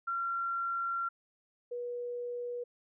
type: tone pair in turn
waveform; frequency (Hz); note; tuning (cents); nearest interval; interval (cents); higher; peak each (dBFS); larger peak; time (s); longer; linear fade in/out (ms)
sine; 1371 / 484.7; F6 / B4; -32 / -32; octave + tritone; 1800; first; -31 / -35; first; 0.07-1.09 / 1.71-2.64; first; 10
effects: none